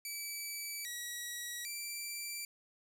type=tone with pitch steps; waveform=10% pulse; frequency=2304 / 1920 / 2343 Hz; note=D7 / B6 / D7; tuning=-34 / -49 / -5 cents; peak=-31 dBFS; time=0.05-2.45 s; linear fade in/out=2 ms; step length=800 ms; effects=none